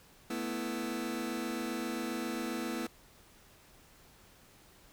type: chord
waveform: sawtooth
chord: A suspended second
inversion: none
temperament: just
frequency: 220 / 247.5 / 330 Hz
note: A3 / B3 / E4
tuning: 0 / +4 / +2 cents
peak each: -36 / -34 / -34 dBFS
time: 0.3-2.87 s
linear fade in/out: 5 ms
effects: pink hiss -60 dBFS RMS until 4.92 s